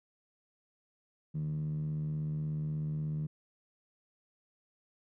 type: tone with band-pass filter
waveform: 10% pulse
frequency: 76.5 Hz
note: D#2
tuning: 29 cents flat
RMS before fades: -35 dBFS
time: 1.34-3.27 s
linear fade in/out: 10 ms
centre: 160 Hz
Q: 9.7
effects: none